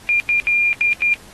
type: tone bursts at uneven times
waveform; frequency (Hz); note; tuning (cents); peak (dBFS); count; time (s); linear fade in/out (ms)
sine; 2402; D7; +38; -13; 5; 0.09-0.2 / 0.29-0.4 / 0.47-0.73 / 0.81-0.93 / 1.02-1.14; 0
effects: pink hiss -44 dBFS RMS until 1.33 s + AAC 32 kbps